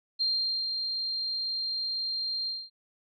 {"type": "tone with ADSR envelope", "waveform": "sine", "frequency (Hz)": 4186, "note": "C8", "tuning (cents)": 0, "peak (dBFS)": -24, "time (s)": [0.19, 2.7], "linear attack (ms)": 23, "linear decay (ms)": 450, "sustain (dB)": -5, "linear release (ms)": 230, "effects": []}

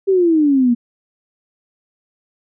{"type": "exponential sweep", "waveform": "sine", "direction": "down", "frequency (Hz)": [396.9, 233.1], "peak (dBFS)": -10, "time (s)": [0.07, 0.75], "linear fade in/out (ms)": 20, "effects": []}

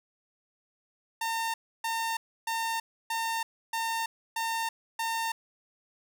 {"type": "tone bursts", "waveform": "sawtooth", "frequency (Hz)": 909, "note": "A#5", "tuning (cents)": -44, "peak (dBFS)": -25, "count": 7, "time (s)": [1.21, 5.32], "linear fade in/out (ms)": 5, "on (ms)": 330, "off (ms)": 300, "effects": []}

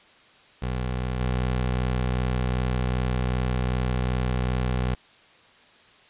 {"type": "tone with level steps", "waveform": "20% pulse", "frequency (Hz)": 62.6, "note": "B1", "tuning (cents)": 24, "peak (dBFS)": [-21, -18], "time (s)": [0.62, 4.95], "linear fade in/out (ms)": 5, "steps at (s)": 1.2, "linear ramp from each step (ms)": 5, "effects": ["white hiss -54 dBFS RMS until 6.09 s", "resampled to 8000 Hz"]}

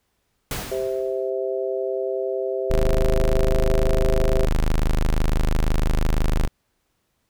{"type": "noise with exponential decay", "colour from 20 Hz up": "pink", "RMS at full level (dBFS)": -26, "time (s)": [0.51, 1.3], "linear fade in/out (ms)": 2, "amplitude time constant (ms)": 170}
{"type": "harmonic tone", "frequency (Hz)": 130.81, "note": "C3", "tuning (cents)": 0, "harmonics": [3, 4, 5], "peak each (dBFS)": [-25, -27, -29], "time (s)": [0.71, 4.46], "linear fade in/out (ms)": 10}
{"type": "tone", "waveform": "35% pulse", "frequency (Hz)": 25.96, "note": "G#0", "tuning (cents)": 0, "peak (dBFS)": -15, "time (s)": [2.7, 6.48], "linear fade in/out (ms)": 10}
{"effects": ["pink hiss -71 dBFS RMS until 7.29 s"]}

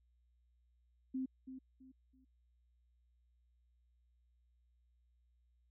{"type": "tone with echo", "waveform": "sine", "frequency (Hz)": 261.1, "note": "C4", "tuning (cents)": -3, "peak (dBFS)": -36, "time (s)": [1.14, 1.26], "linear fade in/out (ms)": 10, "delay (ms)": 330, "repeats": 3, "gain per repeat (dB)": -10, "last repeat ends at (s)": 2.25, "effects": ["added 60 Hz sine -70 dBFS peak until 5.7 s"]}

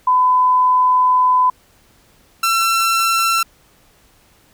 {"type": "tone pair in turn", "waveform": ["sine", "sawtooth"], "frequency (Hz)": [1007, 1347.4], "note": ["B5", "E6"], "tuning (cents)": [33, 38], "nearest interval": "perfect fourth", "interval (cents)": 505, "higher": "second", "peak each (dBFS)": -10, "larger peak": "neither", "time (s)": [[0.07, 1.5], [2.43, 3.43]], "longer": "first", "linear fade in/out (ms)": 5, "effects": ["pink hiss -53 dBFS RMS until 4.53 s"]}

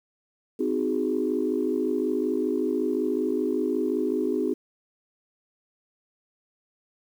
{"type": "chord", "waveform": "sine", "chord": "Ab dominant seventh", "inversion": "first", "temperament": "equal with one note detuned", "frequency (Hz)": [257.3, 311.1, 370, 415.3], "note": ["C4", "Eb4", "Gb4", "Ab4"], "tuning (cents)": [-29, 0, 0, 0], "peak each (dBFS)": -28, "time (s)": [0.59, 4.54], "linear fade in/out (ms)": 10, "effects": ["tanh soft clip ceiling -13 dBFS", "9-bit"]}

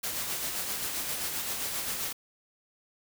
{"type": "noise with tremolo", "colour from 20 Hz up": "white", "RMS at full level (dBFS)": -32, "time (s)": [0.03, 2.13], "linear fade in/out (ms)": 10, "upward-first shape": "sine", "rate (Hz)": 7.6, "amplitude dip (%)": 35, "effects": []}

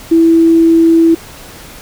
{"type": "tone", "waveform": "sine", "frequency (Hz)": 329.6, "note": "E4", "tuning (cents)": 0, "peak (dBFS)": -4, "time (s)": [0.11, 1.15], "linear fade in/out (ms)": 10, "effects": ["pink hiss -33 dBFS RMS until 1.81 s"]}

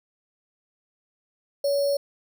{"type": "tone with sample-and-hold", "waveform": "sine", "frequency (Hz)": 564, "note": "C#5", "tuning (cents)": 30, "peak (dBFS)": -20, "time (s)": [1.64, 1.97], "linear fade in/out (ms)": 5, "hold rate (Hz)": 4900, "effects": []}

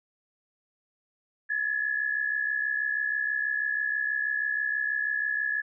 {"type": "tone pair together", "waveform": "sine", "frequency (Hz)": [1687, 1753.2], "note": ["G#6", "A6"], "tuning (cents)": [27, -7], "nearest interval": "minor second", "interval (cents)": 66, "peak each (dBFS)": [-27, -31], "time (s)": [1.49, 5.62], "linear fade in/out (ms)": 20, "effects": []}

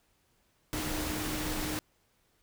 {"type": "tone in noise", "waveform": "sine", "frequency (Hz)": 306.3, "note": "D#4", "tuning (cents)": -27, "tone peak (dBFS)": -37, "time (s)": [0.73, 1.79], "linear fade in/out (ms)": 0, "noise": "pink", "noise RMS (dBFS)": -35, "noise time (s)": [0.73, 1.79], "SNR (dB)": -5, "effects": ["pink hiss -71 dBFS RMS until 2.42 s"]}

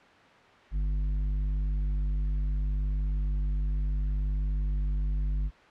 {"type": "tone with tanh clipping", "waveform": "sine", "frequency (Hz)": 49.65, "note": "G1", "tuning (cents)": 23, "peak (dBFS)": -27, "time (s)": [0.71, 5.51], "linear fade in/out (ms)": 50, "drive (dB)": 8, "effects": ["white hiss -54 dBFS RMS until 5.7 s", "low-pass 2000 Hz 12 dB/octave"]}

